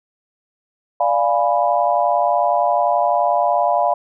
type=chord; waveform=sine; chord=D diminished seventh; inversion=none; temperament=equal; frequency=587.3 / 698.5 / 830.6 / 987.8 Hz; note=D5 / F5 / Ab5 / Cb6; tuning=0 / 0 / 0 / 0 cents; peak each=-20 / -17 / -21 / -21 dBFS; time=1-3.94 s; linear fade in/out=5 ms; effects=none